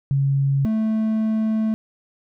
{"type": "tone pair in turn", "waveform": ["sine", "triangle"], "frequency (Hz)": [138.1, 219.2], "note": ["C#3", "A3"], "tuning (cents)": [-6, -6], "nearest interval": "minor sixth", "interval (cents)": 800, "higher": "second", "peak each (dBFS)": -16, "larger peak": "neither", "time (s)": [[0.11, 0.65], [0.65, 1.74]], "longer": "second", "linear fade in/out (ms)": 0, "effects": []}